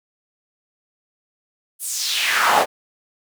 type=noise with high-pass filter sweep; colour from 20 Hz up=brown; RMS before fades=-19 dBFS; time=1.79-2.66 s; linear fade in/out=50 ms; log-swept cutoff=11000 to 600 Hz; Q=2.6; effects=none